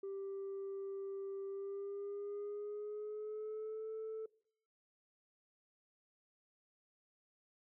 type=tone with pitch glide; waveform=sine; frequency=392 to 440 Hz; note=G4 to A4; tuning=0 to 0 cents; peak=-39 dBFS; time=0.03-4.26 s; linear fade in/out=5 ms; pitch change=+200 cents; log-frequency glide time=1.47-3.91 s; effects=noise-tail reverb RT60 0.6 s tail -23 dB re dry + tanh soft clip ceiling -39 dBFS